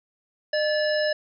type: harmonic tone with a mistuned harmonic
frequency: 577 Hz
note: D5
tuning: 31 cents flat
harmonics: 1 / 3 / 5 / 7 / 9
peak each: -22 / -28 / -38 / -38 / -32 dBFS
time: 0.53-1.13 s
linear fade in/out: 5 ms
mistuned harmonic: 1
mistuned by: +89 cents
effects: none